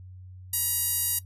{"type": "tone with band-pass filter", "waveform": "5% pulse", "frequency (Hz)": 955, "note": "A#5", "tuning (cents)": 42, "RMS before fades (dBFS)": -27, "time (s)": [0.53, 1.19], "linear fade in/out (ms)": 5, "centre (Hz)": 12000, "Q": 1.9, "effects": ["noise-tail reverb RT60 0.1 s tail -17 dB re dry", "added 92 Hz sine -42 dBFS peak until 1.25 s"]}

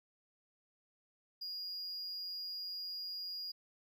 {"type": "tone", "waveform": "triangle", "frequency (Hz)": 4859, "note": "D#8", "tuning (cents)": -42, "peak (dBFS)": -39, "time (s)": [1.41, 3.52], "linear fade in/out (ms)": 10, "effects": []}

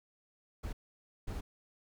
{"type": "noise bursts at uneven times", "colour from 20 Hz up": "brown", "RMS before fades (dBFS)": -39, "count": 2, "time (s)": [[0.63, 0.73], [1.27, 1.41]], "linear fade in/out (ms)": 10, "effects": []}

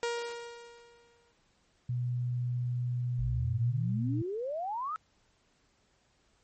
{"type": "tone with exponential decay", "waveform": "sawtooth", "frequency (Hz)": 471.8, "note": "A#4", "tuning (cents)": 21, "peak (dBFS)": -25, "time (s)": [0.03, 1.32], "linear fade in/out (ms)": 0, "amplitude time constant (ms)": 280}
{"type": "tone with pitch glide", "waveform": "sine", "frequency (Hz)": [122.9, 119.47], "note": ["B2", "A#2"], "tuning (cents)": [-8, 43], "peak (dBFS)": -29, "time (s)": [1.89, 4.22], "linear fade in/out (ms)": 5, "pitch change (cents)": -49, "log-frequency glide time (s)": [3.29, 3.56]}
{"type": "exponential sweep", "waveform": "sine", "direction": "up", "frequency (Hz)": [50.3, 1321], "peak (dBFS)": -32, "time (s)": [3.19, 4.96], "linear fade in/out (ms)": 0}
{"effects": ["pink hiss -70 dBFS RMS until 6.43 s", "MP3 32 kbps"]}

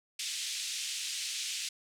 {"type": "band-pass noise", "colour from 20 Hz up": "pink", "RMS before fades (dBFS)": -37, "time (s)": [0.19, 1.69], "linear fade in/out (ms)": 5, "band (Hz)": [2700, 8800], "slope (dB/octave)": 24, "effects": []}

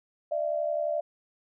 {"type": "tone pair together", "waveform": "sine", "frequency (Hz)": [598.5, 670], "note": ["D5", "E5"], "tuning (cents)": [33, 28], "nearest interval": "major second", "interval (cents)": 195, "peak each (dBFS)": [-28, -30], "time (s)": [0.31, 1.01], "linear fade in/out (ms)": 10, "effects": []}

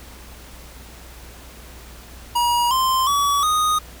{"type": "tone with pitch steps", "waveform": "square", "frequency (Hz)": [957, 1043.6, 1138.1, 1241.1], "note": ["A#5", "C6", "C#6", "D#6"], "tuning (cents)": [45, -5, 45, -5], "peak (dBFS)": -17, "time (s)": [2.35, 3.79], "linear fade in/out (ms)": 10, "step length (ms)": 360, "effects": ["added 60 Hz sine -41 dBFS peak until 4 s", "pink hiss -43 dBFS RMS until 4 s"]}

